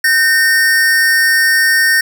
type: tone pair together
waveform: square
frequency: 1539 / 1830.2 Hz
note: G6 / A#6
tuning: -32 / -32 cents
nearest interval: minor third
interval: 300 cents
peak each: -17 / -10 dBFS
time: 0.04-2.01 s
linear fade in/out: 5 ms
effects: none